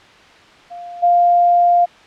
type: tone with level steps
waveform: sine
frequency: 700 Hz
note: F5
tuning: 4 cents sharp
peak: -29 / -9 dBFS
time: 0.7-1.86 s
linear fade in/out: 20 ms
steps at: 1.02 s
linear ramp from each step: 20 ms
effects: white hiss -44 dBFS RMS until 2.06 s + low-pass 3000 Hz 12 dB/octave